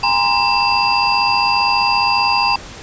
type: tone cluster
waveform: sine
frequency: 813 / 935 / 1030 / 2670 / 4803 Hz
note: G#5 / A#5 / C6 / E7 / D8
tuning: -37 / +5 / -28 / +22 / +38 cents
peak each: -19 dBFS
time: 0.03-2.56 s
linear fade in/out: 5 ms
effects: pink hiss -34 dBFS RMS until 2.82 s + resampled to 16000 Hz